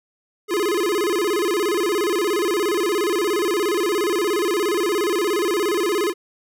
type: tone with vibrato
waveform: square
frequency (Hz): 380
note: F#4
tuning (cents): +46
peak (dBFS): -19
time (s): 0.48-6.14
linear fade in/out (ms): 50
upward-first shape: square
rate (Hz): 17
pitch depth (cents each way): 170
effects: none